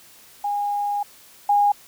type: tone pair in turn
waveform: sine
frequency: 818 / 818 Hz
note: G#5 / G#5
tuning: -26 / -26 cents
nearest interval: unison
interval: 0 cents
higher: neither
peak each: -21 / -14 dBFS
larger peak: second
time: 0.44-1.03 / 1.49-1.72 s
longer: first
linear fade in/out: 5 ms
effects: white hiss -49 dBFS RMS until 1.87 s